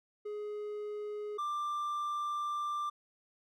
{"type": "tone pair in turn", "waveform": "triangle", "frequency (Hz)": [418.4, 1183.4], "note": ["G#4", "D6"], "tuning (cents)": [13, 13], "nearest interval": "octave + tritone", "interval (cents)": 1800, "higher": "second", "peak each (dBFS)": [-35, -31], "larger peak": "second", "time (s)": [[0.25, 1.38], [1.38, 2.9]], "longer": "second", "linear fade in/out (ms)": 10, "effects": []}